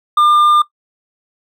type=tone with hard clipping; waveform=sine; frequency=1201 Hz; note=D6; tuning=38 cents sharp; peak=-9 dBFS; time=0.17-0.62 s; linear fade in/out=5 ms; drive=4 dB; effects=noise-tail reverb RT60 0.1 s tail -17 dB re dry